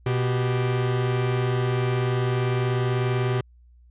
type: tone pair together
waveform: 45% pulse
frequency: 123.4 / 390.5 Hz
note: B2 / G4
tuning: -1 / -7 cents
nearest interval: octave + minor sixth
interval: 1994 cents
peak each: -22 / -28 dBFS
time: 0.06-3.41 s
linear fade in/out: 5 ms
effects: added 60 Hz sine -50 dBFS peak until 3.9 s + resampled to 8000 Hz